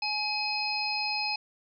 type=harmonic tone; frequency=843 Hz; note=G#5; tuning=26 cents sharp; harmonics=1 / 3 / 5 / 6; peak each=-34 / -32 / -35 / -33 dBFS; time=0.02-1.36 s; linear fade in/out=5 ms; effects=none